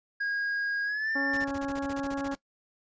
triangle tone with pitch glide, 1636 to 1784.1 Hz, G#6 to A6, -26 to +24 cents, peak -26 dBFS, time 0.2-1.45 s, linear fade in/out 10 ms, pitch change +150 cents, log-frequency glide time 0.84-1.11 s
harmonic tone, 277.2 Hz, C#4, in tune, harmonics 1 / 2 / 3 / 4 / 5 / 6, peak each -31 / -36 / -39 / -43 / -44 / -43 dBFS, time 1.15-2.35 s, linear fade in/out 10 ms
pink noise bursts, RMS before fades -42 dBFS, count 15, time 1.33-2.354 s, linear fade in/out 5 ms, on 44 ms, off 26 ms
effects noise-tail reverb RT60 0.1 s tail -19 dB re dry + resampled to 16000 Hz

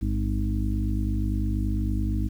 harmonic tone with a mistuned harmonic, 51.91 Hz, G#1, in tune, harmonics 1 / 2 / 4 / 5 / 6, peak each -25 / -29 / -32 / -35 / -34 dBFS, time 0.01-2.29 s, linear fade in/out 20 ms, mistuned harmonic 1, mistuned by +100 cents, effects 9-bit

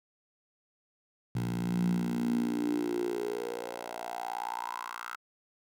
10% pulse tone with high-pass filter sweep, 59 Hz, A#1, 22 cents sharp, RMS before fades -33 dBFS, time 1.35-5.16 s, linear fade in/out 5 ms, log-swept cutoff 130 to 1300 Hz, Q 7.5, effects none

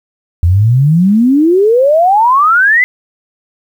sine exponential sweep, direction up, 81.9 to 2064 Hz, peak -5 dBFS, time 0.43-2.84 s, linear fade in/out 0 ms, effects 7-bit

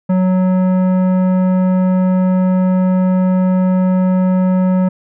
sine tone with tanh clipping, 185 Hz, F#3, in tune, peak -12 dBFS, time 0.09-4.89 s, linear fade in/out 10 ms, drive 13 dB, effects none

